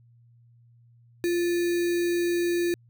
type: tone with sample-and-hold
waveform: sine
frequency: 346.4 Hz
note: F4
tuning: 14 cents flat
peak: -22 dBFS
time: 1.24-2.74 s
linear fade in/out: 0 ms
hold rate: 2100 Hz
effects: added 118 Hz sine -54 dBFS peak until 2.89 s